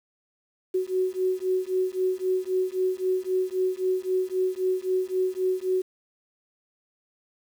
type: beating tone pair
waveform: sine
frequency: 370 / 373.8 Hz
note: F#4 / F#4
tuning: 0 / +18 cents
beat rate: 3.8 Hz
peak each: -26 dBFS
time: 0.74-5.82 s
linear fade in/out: 10 ms
effects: 8-bit

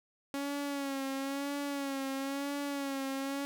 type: tone with vibrato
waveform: sawtooth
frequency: 277.2 Hz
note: C#4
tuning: in tune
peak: -30 dBFS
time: 0.34-3.45 s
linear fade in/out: 0 ms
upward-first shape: sine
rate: 1 Hz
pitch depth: 49 cents each way
effects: none

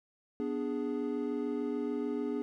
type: chord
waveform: triangle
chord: G# diminished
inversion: first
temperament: equal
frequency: 246.9 / 293.7 / 415.3 Hz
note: B3 / D4 / G#4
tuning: 0 / 0 / 0 cents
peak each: -34 / -34 / -34 dBFS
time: 0.4-2.42 s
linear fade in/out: 0 ms
effects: none

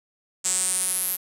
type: tone with band-pass filter sweep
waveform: sawtooth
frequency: 184.9 Hz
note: F#3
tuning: 1 cent flat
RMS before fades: -25 dBFS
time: 0.44-1.17 s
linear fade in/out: 20 ms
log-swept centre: 7600 to 12000 Hz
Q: 7.5
effects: none

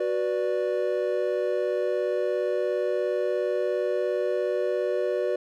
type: chord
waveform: triangle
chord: B minor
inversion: second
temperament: equal with one note detuned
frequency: 370 / 490.2 / 587.3 Hz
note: F#4 / B4 / D5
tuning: 0 / -13 / 0 cents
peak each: -26 dBFS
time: 0-5.36 s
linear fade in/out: 5 ms
effects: none

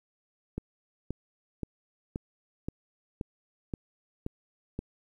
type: click train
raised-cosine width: 3 ms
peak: -20 dBFS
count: 9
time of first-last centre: 0.58-4.791 s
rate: 1.9 Hz
effects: 10-bit

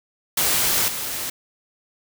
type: noise with level steps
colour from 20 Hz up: white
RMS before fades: -20 / -28 dBFS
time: 0.37-1.3 s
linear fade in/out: 5 ms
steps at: 0.88 s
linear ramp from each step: 2 ms
effects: none

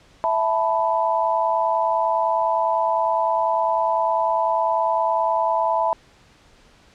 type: chord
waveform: sine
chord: E suspended fourth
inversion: none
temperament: just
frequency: 659.3 / 879 / 988.9 Hz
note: E5 / A5 / B5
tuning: 0 / -2 / +2 cents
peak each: -22 dBFS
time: 0.24-5.93 s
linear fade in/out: 0 ms
effects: pink hiss -53 dBFS RMS until 6.94 s + low-pass 6000 Hz 12 dB/octave

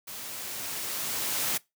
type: noise with level ramp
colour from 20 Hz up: white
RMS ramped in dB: -40 to -28 dBFS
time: 0.07-1.58 s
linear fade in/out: 10 ms
effects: noise-tail reverb RT60 0.2 s tail -22 dB re dry + high-pass 100 Hz 12 dB/octave

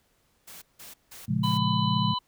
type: noise bursts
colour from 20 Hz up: white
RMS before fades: -45 dBFS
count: 4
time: 0.47-1.58 s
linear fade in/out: 10 ms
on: 150 ms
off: 170 ms
type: chord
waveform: sine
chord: Bb minor seventh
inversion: none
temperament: just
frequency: 116.54 / 139.85 / 174.81 / 209.8 Hz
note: Bb2 / Db3 / F3 / Ab3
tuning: 0 / +16 / +2 / +18 cents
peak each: -29 dBFS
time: 1.28-2.14 s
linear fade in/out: 10 ms
type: harmonic tone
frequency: 1000 Hz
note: B5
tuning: 21 cents sharp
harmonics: 1 / 3 / 4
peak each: -28 / -33 / -34 dBFS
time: 1.43-2.19 s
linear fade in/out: 10 ms
effects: pink hiss -68 dBFS RMS until 2.27 s

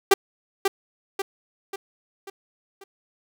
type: tone with echo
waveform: sawtooth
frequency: 392 Hz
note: G4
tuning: in tune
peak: -8 dBFS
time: 0.11-0.14 s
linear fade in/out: 5 ms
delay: 540 ms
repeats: 5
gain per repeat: -6 dB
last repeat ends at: 2.84 s
effects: none

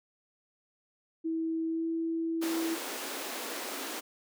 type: tone with pitch glide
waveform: sine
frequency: 324.9 to 328.5 Hz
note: E4 to E4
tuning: -25 to -6 cents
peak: -29 dBFS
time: 1.24-2.76 s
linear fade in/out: 20 ms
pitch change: +19 cents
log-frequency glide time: 1.67-1.86 s
type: high-pass noise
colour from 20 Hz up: pink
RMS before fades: -38 dBFS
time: 2.41-4.01 s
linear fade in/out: 20 ms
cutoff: 250 Hz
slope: 48 dB/octave
effects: none

